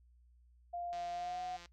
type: tone with pitch glide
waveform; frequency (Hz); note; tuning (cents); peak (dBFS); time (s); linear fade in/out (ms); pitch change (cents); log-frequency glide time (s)
sine; 698.5 to 729.4; F5 to F#5; 0 to -25; -38; 0.73-1.57; 10; +75; 1.12-1.41
type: click train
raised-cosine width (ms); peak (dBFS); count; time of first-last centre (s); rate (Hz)
0.2; -36; 127; 0.93-1.658; 173
effects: noise-tail reverb RT60 0.1 s tail -20 dB re dry + added 60 Hz sine -62 dBFS peak until 1.72 s